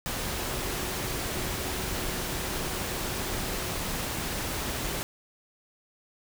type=tone in noise; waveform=sine; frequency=369.3 Hz; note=F#4; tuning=3 cents flat; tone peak=-42 dBFS; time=0.21-3.77 s; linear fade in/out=0 ms; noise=pink; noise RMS=-32 dBFS; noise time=0.06-5.03 s; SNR=-13 dB; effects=none